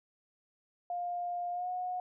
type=tone with pitch glide; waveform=sine; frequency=705 to 727.3 Hz; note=F5 to F#5; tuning=+16 to -30 cents; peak=-33 dBFS; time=0.9-2 s; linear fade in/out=2 ms; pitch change=+54 cents; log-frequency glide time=1.52-1.69 s; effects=none